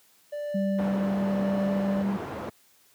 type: tone with tremolo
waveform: triangle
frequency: 587.3 Hz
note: D5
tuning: in tune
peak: -27 dBFS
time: 0.32-2.03 s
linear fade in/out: 10 ms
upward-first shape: triangle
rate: 0.95 Hz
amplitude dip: 45%
type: tone with pitch glide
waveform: sine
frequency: 196 to 197.59 Hz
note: G3 to G3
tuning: 0 to +14 cents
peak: -24 dBFS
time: 0.54-2.17 s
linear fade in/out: 10 ms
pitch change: +14 cents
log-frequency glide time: 0.85-2.02 s
type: low-pass noise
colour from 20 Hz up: white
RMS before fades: -35 dBFS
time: 0.78-2.5 s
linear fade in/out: 10 ms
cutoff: 750 Hz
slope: 12 dB/octave
effects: white hiss -61 dBFS RMS until 2.94 s + high-pass 100 Hz 12 dB/octave